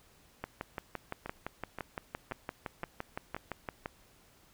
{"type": "two click trains", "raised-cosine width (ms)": 0.5, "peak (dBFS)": [-21, -24], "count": [21, 5], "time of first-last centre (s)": [[0.44, 3.859], [1.26, 3.365]], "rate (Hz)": [5.85, 1.9], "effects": ["pink hiss -63 dBFS RMS until 4.53 s"]}